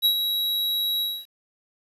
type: tone with ADSR envelope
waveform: square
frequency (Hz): 3868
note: B7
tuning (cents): -37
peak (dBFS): -16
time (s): 0.02-1.26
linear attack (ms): 33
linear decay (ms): 85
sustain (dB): -7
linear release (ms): 250
effects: resampled to 32000 Hz + 9-bit